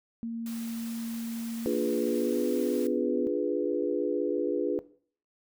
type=tone with pitch glide; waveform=sine; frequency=230 to 252.3 Hz; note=A#3 to B3; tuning=-23 to +37 cents; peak=-31 dBFS; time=0.23-3.27 s; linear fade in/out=0 ms; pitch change=+160 cents; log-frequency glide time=1.93-2.56 s
type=noise; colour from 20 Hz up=white; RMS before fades=-46 dBFS; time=0.46-2.87 s; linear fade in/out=2 ms
type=chord; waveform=sine; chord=D diminished seventh; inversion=none; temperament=equal; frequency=293.7 / 349.2 / 415.3 / 493.9 Hz; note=D4 / F4 / Ab4 / Cb5; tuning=0 / 0 / 0 / 0 cents; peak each=-31 dBFS; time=1.66-4.79 s; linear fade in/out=0 ms
effects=noise-tail reverb RT60 0.5 s tail -18 dB re dry